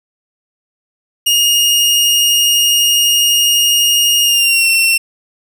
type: tone with pitch glide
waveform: sawtooth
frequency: 2852 to 2711 Hz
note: F7 to E7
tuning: +36 to +48 cents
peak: -6 dBFS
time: 1.26-4.98 s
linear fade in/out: 10 ms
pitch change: -88 cents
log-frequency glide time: 4.23-4.68 s
effects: none